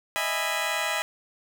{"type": "chord", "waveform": "15% pulse", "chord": "E major seventh", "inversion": "third", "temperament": "just", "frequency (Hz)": [618.1, 659.3, 824.1, 988.9], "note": ["D#5", "E5", "G#5", "B5"], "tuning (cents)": [-12, 0, -14, 2], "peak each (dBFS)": [-26, -26, -25, -26], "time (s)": [0.16, 1.02], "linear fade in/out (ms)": 0, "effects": []}